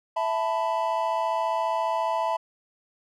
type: chord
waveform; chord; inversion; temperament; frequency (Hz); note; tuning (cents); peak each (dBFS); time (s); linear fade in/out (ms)
triangle; E suspended fourth; none; equal with one note detuned; 659.3 / 880 / 994.6; E5 / A5 / B5; 0 / 0 / +12; -26; 0.16-2.37; 10
effects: none